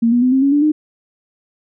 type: tone with pitch steps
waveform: sine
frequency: 231 / 241.9 / 253.4 / 265.3 / 277.9 / 291 / 304.8 Hz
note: A#3 / B3 / B3 / C4 / C#4 / D4 / D#4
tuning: -16 / -36 / +45 / +24 / +4 / -16 / -36 cents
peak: -10 dBFS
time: 0.02-0.72 s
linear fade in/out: 10 ms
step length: 100 ms
effects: none